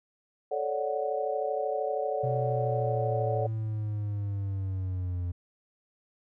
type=chord; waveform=sine; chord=D major seventh; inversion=second; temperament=equal with one note detuned; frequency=436.7 / 554.4 / 587.3 / 740 Hz; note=A4 / C#5 / D5 / F#5; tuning=-13 / 0 / 0 / 0 cents; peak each=-33 dBFS; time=0.51-3.47 s; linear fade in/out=10 ms
type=linear sweep; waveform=triangle; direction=down; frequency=127.6 to 87.31 Hz; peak=-27 dBFS; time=2.23-5.32 s; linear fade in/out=10 ms
effects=none